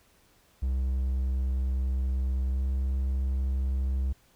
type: tone with pitch glide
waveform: triangle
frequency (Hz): 65 to 66.02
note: C2 to C2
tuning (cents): -11 to +16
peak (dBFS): -23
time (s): 0.62-4.13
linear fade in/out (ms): 10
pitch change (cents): +27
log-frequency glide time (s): 2.5-2.61
effects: pink hiss -63 dBFS RMS until 4.35 s